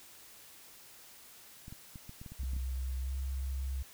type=clicks; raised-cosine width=5 ms; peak=-34 dBFS; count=10; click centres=1.681 / 1.725 / 1.958 / 2.094 / 2.215 / 2.262 / 2.32 / 2.434 / 2.534 / 2.565 s
type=tone with pitch glide; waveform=sine; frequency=64.7 to 66.52 Hz; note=C2 to C2; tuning=-19 to +29 cents; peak=-33 dBFS; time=2.39-3.83 s; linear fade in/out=10 ms; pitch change=+48 cents; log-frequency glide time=3.01-3.11 s
effects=white hiss -55 dBFS RMS until 3.93 s